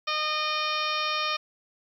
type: harmonic tone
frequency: 612 Hz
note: D#5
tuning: 29 cents flat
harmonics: 1 / 2 / 3 / 4 / 5 / 6 / 7 / 8 / 9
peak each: -37 / -29 / -38 / -32 / -35 / -35 / -38 / -40 / -37 dBFS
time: 0.07-1.37 s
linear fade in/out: 10 ms
effects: 10-bit